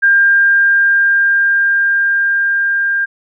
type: tone with level ramp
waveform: sine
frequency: 1600 Hz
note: G6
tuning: 35 cents sharp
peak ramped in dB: -6 to -12 dBFS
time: 0.02-3.06 s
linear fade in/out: 20 ms
effects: none